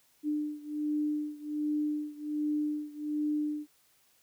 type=beating tone pair; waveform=sine; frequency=298.9 / 300.2 Hz; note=D4 / D4; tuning=+31 / +38 cents; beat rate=1.3 Hz; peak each=-32 / -34 dBFS; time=0.23-3.67 s; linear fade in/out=50 ms; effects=white hiss -67 dBFS RMS until 4.22 s